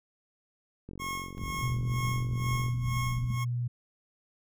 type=click train; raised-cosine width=3 ms; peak=-30 dBFS; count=83; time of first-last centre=0.89-2.684 s; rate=45.7 Hz
type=tone with tremolo; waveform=25% pulse; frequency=1086 Hz; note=C#6; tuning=36 cents flat; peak=-29 dBFS; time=0.99-3.45 s; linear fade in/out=20 ms; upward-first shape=sine; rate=2.1 Hz; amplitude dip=90%
type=low-pass noise; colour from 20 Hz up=pink; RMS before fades=-38 dBFS; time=1.38-3.38 s; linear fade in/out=0 ms; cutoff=240 Hz; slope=48 dB/octave
type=tone; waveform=sine; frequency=121.3 Hz; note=B2; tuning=31 cents flat; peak=-28 dBFS; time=1.62-3.68 s; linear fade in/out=10 ms
effects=none